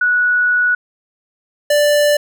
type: tone pair in turn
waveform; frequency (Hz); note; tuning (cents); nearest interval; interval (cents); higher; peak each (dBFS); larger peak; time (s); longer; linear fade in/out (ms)
sine / square; 1469 / 588; F#6 / D5; -13 / +2; octave + major third; 1585; first; -11; neither; 0.01-0.75 / 1.7-2.17; first; 5
effects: none